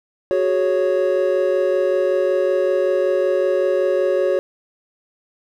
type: chord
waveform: triangle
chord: F# suspended second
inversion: none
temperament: equal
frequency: 370 / 415.3 / 554.4 Hz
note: F#4 / G#4 / C#5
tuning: 0 / 0 / 0 cents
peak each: -18 / -21 / -16 dBFS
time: 0.31-4.39 s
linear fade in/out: 0 ms
effects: none